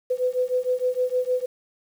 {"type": "beating tone pair", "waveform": "sine", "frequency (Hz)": [500, 506.5], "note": ["B4", "B4"], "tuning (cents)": [21, 44], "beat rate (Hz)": 6.5, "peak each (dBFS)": -24, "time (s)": [0.1, 1.46], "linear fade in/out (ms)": 10, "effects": ["8-bit"]}